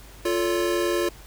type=chord; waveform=square; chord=F augmented; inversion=none; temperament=equal with one note detuned; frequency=349.2 / 440 / 569 Hz; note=F4 / A4 / C#5; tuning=0 / 0 / +45 cents; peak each=-24 / -30 / -29 dBFS; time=0.25-1.09 s; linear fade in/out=5 ms; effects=added 50 Hz sine -45 dBFS peak until 1.26 s + pink hiss -48 dBFS RMS until 1.26 s